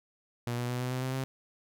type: tone with pitch steps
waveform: sawtooth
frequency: 120 / 121.96 / 123.95 / 125.97 / 128.02 / 130.11 / 132.23 Hz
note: B2 / B2 / B2 / B2 / C3 / C3 / C3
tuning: -49 / -21 / +7 / +35 / -37 / -9 / +19 cents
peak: -27 dBFS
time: 0.47-1.24 s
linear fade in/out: 0 ms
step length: 110 ms
effects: none